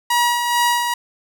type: tone with tremolo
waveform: sawtooth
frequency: 959 Hz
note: A#5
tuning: 49 cents sharp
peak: -10 dBFS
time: 0.1-0.94 s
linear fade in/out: 5 ms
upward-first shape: sine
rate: 2.3 Hz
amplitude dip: 45%
effects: none